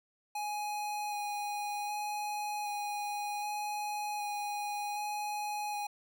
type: tone with vibrato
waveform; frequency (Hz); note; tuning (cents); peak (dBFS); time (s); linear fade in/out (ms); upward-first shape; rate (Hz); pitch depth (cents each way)
square; 830; G#5; -1; -35; 0.35-5.87; 5; square; 0.65; 10
effects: none